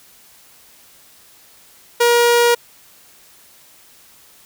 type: tone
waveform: sawtooth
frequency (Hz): 475.8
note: A#4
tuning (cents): +35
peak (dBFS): -7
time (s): 2-2.55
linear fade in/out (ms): 10
effects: white hiss -48 dBFS RMS until 4.45 s